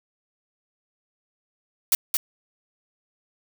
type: noise with echo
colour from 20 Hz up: blue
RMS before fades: -18 dBFS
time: 1.92-1.95 s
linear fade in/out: 2 ms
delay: 220 ms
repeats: 1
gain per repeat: -4 dB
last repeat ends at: 2.17 s
effects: none